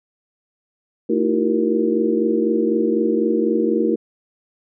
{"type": "tone cluster", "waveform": "sine", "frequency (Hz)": [224.7, 312.7, 336.6, 380.8, 468.5], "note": ["A3", "D#4", "E4", "F#4", "A#4"], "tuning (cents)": [37, 9, 36, 50, 9], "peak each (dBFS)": -22, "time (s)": [1.09, 3.96], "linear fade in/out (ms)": 10, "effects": []}